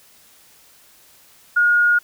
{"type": "tone", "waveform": "sine", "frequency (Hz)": 1434, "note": "F6", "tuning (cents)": 45, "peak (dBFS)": -12, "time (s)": [1.56, 1.99], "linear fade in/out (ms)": 10, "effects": ["white hiss -51 dBFS RMS until 2.03 s"]}